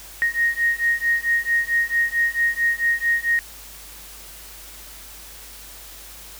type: beating tone pair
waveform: sine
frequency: 1864.7 / 1869.2 Hz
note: A#6 / A#6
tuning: 0 / +4 cents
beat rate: 4.5 Hz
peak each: -21 dBFS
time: 0.22-3.39 s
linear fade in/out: 0 ms
effects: added 50 Hz sine -46 dBFS peak until 6.39 s + white hiss -41 dBFS RMS until 6.39 s